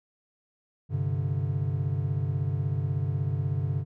triangle chord, G suspended fourth, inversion none, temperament just, 98 / 130.67 / 147 Hz, G2 / C3 / D3, 0 / -2 / +2 cents, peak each -28 dBFS, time 0.89-3.85 s, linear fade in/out 50 ms, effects none

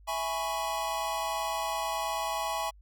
square chord, C# minor seventh, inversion first, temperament equal, 659.3 / 830.6 / 987.8 / 1108.7 Hz, E5 / G#5 / B5 / C#6, 0 / 0 / 0 / 0 cents, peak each -37 / -35 / -37 / -37 dBFS, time 0.07-2.71 s, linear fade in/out 20 ms, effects added 50 Hz sine -52 dBFS peak until 2.81 s

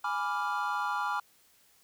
triangle chord, G# diminished seventh, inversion none, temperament equal, 830.6 / 987.8 / 1174.7 / 1396.9 Hz, G#5 / B5 / D6 / F6, 0 / 0 / 0 / 0 cents, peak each -33 dBFS, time 0.04-1.2 s, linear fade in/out 5 ms, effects white hiss -64 dBFS RMS until 1.83 s

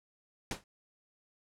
pink noise with exponential decay, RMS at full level -32 dBFS, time 0.51-0.64 s, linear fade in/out 2 ms, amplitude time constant 27 ms, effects low-pass 9000 Hz 12 dB/octave

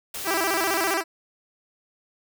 white noise, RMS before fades -33 dBFS, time 0.14-0.94 s, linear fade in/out 5 ms
10% pulse tone with vibrato, 359.2 Hz, F4, 49 cents sharp, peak -14 dBFS, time 0.24-1.04 s, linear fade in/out 50 ms, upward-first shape square, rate 15 Hz, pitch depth 150 cents each way
effects none

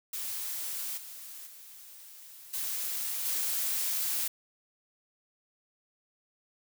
blue noise with level steps, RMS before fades -36 / -45 / -50 / -34 / -31 dBFS, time 0.13-4.28 s, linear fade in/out 5 ms, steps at 0.97 / 1.46 / 2.53 / 3.25 s, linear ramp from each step 10 ms, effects none

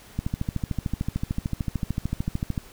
two click trains, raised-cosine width 5 ms, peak -13 / -24 dBFS, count 33 / 4, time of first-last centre 0.19-2.578 / 0.94-2.285 s, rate 13.4 / 2.23 Hz, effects pink hiss -49 dBFS RMS until 2.72 s

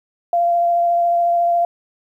sine tone with vibrato, 690 Hz, F5, 21 cents flat, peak -13 dBFS, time 0.33-1.65 s, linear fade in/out 2 ms, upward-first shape sine, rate 14 Hz, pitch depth 11 cents each way, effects 9-bit

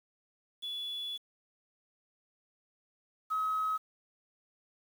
sine tone pair in turn, 3420 / 1276.6 Hz, A7 / D#6, -50 / +44 cents, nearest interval octave + perfect fourth, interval 1706 cents, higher first, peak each -35 / -28 dBFS, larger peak second, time 0.62-1.18 / 3.3-3.78 s, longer first, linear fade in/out 20 ms, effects tanh soft clip ceiling -25 dBFS + 9-bit

